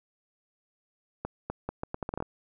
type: accelerating click train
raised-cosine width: 1 ms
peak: -18 dBFS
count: 11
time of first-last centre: 1.25-2.225 s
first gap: 250 ms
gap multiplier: 0.76
effects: none